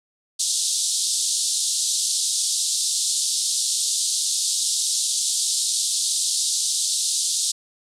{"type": "band-pass noise", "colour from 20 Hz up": "white", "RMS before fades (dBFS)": -23, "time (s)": [0.39, 7.52], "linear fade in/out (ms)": 10, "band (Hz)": [3600, 9500], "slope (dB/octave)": 48, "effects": []}